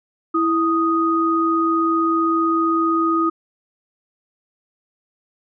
sine tone pair together, 329 / 1244.5 Hz, E4 / D#6, -3 / 0 cents, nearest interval octave + major seventh, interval 2303 cents, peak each -18 dBFS, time 0.34-3.3 s, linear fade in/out 10 ms, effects none

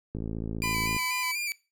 click train, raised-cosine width 3 ms, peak -21 dBFS, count 46, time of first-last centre 0.15-0.965 s, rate 55.2 Hz
sawtooth tone with vibrato, 2351 Hz, D7, 1 cent sharp, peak -26 dBFS, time 0.62-1.52 s, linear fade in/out 0 ms, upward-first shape square, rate 4.1 Hz, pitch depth 37 cents each way
sawtooth tone, 1005 Hz, B5, 30 cents sharp, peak -28 dBFS, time 0.63-1.32 s, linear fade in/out 10 ms
effects noise-tail reverb RT60 0.3 s tail -20 dB re dry

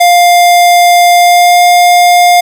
square tone with pitch glide, 702 to 706.9 Hz, F5 to F5, +9 to +21 cents, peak -3 dBFS, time 0-2.41 s, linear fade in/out 10 ms, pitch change +12 cents, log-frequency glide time 1.15-1.62 s, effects none

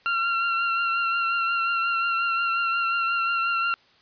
30% pulse tone with vibrato, 1371 Hz, F6, 32 cents flat, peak -19 dBFS, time 0.06-3.74 s, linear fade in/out 0 ms, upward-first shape triangle, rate 5.6 Hz, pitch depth 29 cents each way, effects white hiss -58 dBFS RMS until 4.01 s + resampled to 11025 Hz

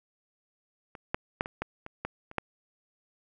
clicks, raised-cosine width 0.5 ms, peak -28 / -12 / -11 / -23 / -16 / -25 / -17 / -29 / -13 dBFS, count 9, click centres 0.952 / 1.145 / 1.409 / 1.459 / 1.62 / 1.864 / 2.05 / 2.314 / 2.383 s, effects none

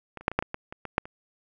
clicks, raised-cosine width 0.5 ms, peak -23 / -30 / -6 / -20 / -7 / -16 / -16 / -23 / -20 / -6 / -26 dBFS, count 11, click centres 0.173 / 0.21 / 0.281 / 0.316 / 0.39 / 0.425 / 0.544 / 0.725 / 0.853 / 0.981 / 1.055 s, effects none

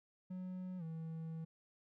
triangle tone with pitch glide, 183.9 to 161.95 Hz, F#3 to E3, -10 to -30 cents, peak -40 dBFS, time 0.3-1.45 s, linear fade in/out 10 ms, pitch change -220 cents, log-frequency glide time 0.78-0.83 s, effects none

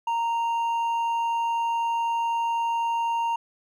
sine tone with hard clipping, 928 Hz, A#5, 8 cents flat, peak -24 dBFS, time 0.07-3.36 s, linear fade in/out 5 ms, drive 4 dB, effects none

